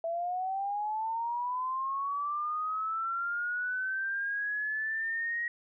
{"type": "linear sweep", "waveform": "sine", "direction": "up", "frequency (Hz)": [658, 1896], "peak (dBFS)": -30, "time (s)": [0.04, 5.48], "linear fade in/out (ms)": 2, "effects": []}